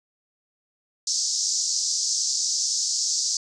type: band-pass noise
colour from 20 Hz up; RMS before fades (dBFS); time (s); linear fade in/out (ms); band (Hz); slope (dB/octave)
pink; -25; 1.07-3.37; 2; 4800 to 7100; 48
effects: resampled to 22050 Hz